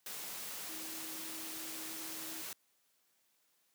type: tone in noise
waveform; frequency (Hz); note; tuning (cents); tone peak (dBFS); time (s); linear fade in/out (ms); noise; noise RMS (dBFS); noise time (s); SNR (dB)
sine; 320; D#4; +49; -51; 0.69-2.42; 2; white; -44; 0.06-2.53; -10
effects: white hiss -75 dBFS RMS until 3.74 s + high-pass 150 Hz 12 dB/octave